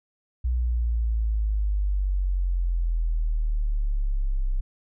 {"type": "exponential sweep", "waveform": "sine", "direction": "down", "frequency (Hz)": [61.74, 32], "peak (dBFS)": -21, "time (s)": [0.44, 4.61], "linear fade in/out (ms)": 10, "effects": []}